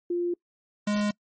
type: tone pair in turn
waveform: sine / square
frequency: 349.2 / 207.6 Hz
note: F4 / G#3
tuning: 0 / 0 cents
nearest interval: major sixth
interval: 900 cents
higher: first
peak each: -24 dBFS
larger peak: neither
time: 0.1-0.34 / 0.87-1.11 s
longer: neither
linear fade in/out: 5 ms
effects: noise-tail reverb RT60 0.1 s tail -25 dB re dry + MP3 32 kbps